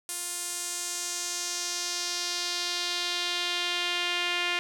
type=tone with band-pass filter sweep; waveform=sawtooth; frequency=351.6 Hz; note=F4; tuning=12 cents sharp; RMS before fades=-31 dBFS; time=0.09-4.59 s; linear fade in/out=0 ms; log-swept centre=9300 to 2600 Hz; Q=2; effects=none